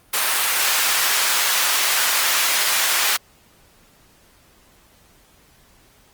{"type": "high-pass noise", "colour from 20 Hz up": "pink", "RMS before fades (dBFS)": -19, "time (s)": [0.13, 3.17], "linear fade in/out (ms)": 10, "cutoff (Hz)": 1200, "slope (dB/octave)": 12, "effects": ["pink hiss -54 dBFS RMS until 6.13 s", "Opus 32 kbps"]}